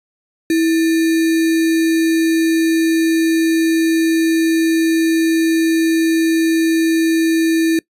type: tone with sample-and-hold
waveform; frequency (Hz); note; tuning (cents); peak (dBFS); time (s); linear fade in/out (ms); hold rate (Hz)
sine; 325.8; E4; -20; -11; 0.5-7.79; 2; 2100
effects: noise-tail reverb RT60 0.1 s tail -23 dB re dry + resampled to 32000 Hz